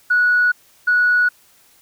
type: tone pair in turn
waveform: sine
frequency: 1466 / 1466 Hz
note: F#6 / F#6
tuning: -16 / -16 cents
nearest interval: unison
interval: 0 cents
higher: neither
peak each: -11 dBFS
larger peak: neither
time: 0.1-0.52 / 0.87-1.29 s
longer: neither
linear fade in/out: 10 ms
effects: tanh soft clip ceiling -7 dBFS + white hiss -53 dBFS RMS until 1.81 s